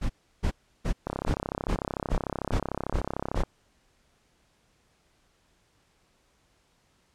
brown noise bursts, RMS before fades -25 dBFS, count 9, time 0.01-3.433 s, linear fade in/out 20 ms, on 87 ms, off 330 ms
click train, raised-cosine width 1 ms, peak -16 dBFS, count 80, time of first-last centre 1.07-3.435 s, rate 33.4 Hz
effects pink hiss -67 dBFS RMS until 7.14 s + low-pass 9000 Hz 12 dB/octave

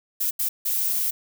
violet noise bursts at uneven times, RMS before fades -24 dBFS, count 3, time 0.2-0.31 / 0.39-0.49 / 0.65-1.11 s, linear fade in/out 10 ms, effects none

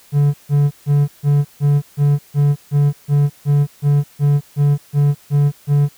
triangle tone bursts, 144.2 Hz, D3, 31 cents flat, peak -8 dBFS, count 16, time 0.12-5.89 s, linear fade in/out 50 ms, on 220 ms, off 150 ms, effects white hiss -48 dBFS RMS until 5.97 s

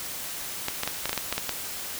clicks, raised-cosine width 0.2 ms, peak -9 dBFS, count 10, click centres 0.684 / 0.834 / 0.876 / 1.056 / 1.094 / 1.13 / 1.177 / 1.326 / 1.38 / 1.493 s, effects white hiss -35 dBFS RMS until 1.99 s

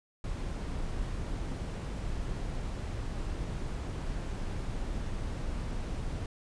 brown noise, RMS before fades -35 dBFS, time 0.24-6.26 s, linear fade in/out 2 ms, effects resampled to 22050 Hz

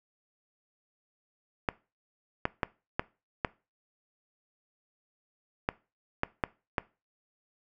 clicks, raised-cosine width 0.5 ms, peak -11 dBFS, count 9, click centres 1.688 / 2.454 / 2.632 / 2.995 / 3.448 / 5.689 / 6.234 / 6.438 / 6.782 s, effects noise-tail reverb RT60 0.3 s tail -21 dB re dry

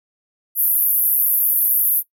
white band-pass noise, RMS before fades -17 dBFS, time 0.55-2.03 s, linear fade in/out 50 ms, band 11000 to 15000 Hz, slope 96 dB/octave, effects noise-tail reverb RT60 0.1 s tail -19 dB re dry

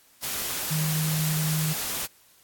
sine tone in noise, 156.3 Hz, D#3, 8 cents sharp, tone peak -24 dBFS, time 0.7-1.74 s, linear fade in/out 20 ms, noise white, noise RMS -30 dBFS, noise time 0.22-2.07 s, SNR +3 dB, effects white hiss -58 dBFS RMS until 2.43 s + AAC 64 kbps

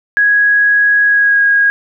sine tone with pitch glide, 1661.2 to 1640.2 Hz, G#6 to G#6, 0 to -22 cents, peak -7 dBFS, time 0.17-1.7 s, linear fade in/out 0 ms, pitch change -22 cents, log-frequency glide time 1.05-1.43 s, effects none

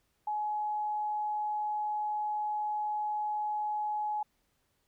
sine tone, 844 Hz, G#5, 28 cents sharp, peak -30 dBFS, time 0.27-4.23 s, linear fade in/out 5 ms, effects pink hiss -75 dBFS RMS until 4.87 s

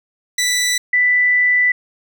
15% pulse / sine tone pair in turn, 1975.5 / 1983.2 Hz, B6 / B6, 0 / +7 cents, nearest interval unison, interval 7 cents, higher second, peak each -9 / -11 dBFS, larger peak first, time 0.38-0.78 / 0.93-1.72 s, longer second, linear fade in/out 5 ms, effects none

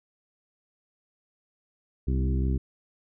harmonic tone with a mistuned harmonic, 65.41 Hz, C2, in tune, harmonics 1 / 2 / 3 / 4 / 5 / 6, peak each -24 / -30 / -34 / -36 / -38 / -40 dBFS, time 2.07-2.58 s, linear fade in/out 10 ms, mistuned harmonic 4, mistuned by -16 cents, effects none

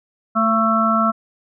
harmonic tone with a mistuned harmonic, 221.6 Hz, A3, 13 cents sharp, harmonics 1 / 3 / 5 / 6, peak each -19 / -22 / -22 / -17 dBFS, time 0.35-1.12 s, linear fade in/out 20 ms, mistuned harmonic 3, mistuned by +27 cents, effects none

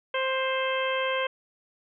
harmonic tone, 525 Hz, C5, 6 cents sharp, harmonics 1 / 2 / 3 / 4 / 5 / 6, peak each -28 / -31 / -33 / -34 / -35 / -36 dBFS, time 0.14-1.27 s, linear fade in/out 5 ms, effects none

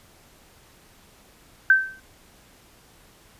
sine tone with exponential decay, 1550 Hz, G6, 20 cents flat, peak -9 dBFS, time 1.7-2 s, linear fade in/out 2 ms, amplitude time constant 64 ms, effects pink hiss -54 dBFS RMS until 3.39 s + resampled to 32000 Hz

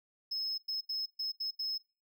triangle tone bursts at uneven times, 5180 Hz, E8, 31 cents flat, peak -31 dBFS, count 6, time 0.31-0.58 / 0.68-0.81 / 0.89-1.06 / 1.19-1.32 / 1.4-1.51 / 1.59-1.78 s, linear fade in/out 10 ms, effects noise-tail reverb RT60 0.3 s tail -23 dB re dry + tanh soft clip ceiling -27 dBFS

